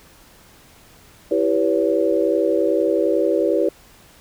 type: chord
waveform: sine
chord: C# half-diminished seventh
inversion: first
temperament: equal with one note detuned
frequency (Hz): 329.6 / 392 / 493.9 / 565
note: E4 / G4 / B4 / C#5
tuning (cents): 0 / 0 / 0 / +33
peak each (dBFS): -21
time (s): 1.31-3.69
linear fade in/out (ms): 5
effects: pink hiss -49 dBFS RMS until 4.2 s